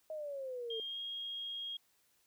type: exponential sweep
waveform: sine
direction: down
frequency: 635 to 440 Hz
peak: -39 dBFS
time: 0.1-0.8 s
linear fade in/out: 2 ms
type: tone with pitch glide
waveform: sine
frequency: 3217 to 3262 Hz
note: G7 to G#7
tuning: +44 to -32 cents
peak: -39 dBFS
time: 0.7-1.77 s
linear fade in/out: 5 ms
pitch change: +24 cents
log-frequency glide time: 0.85-0.99 s
effects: white hiss -73 dBFS RMS until 2.26 s